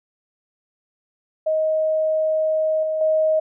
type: tone with level steps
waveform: sine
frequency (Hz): 628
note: D#5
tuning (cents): +16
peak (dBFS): -17 / -20 / -15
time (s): 1.46-3.4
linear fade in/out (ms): 10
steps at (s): 2.83 / 3.01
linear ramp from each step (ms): 2
effects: none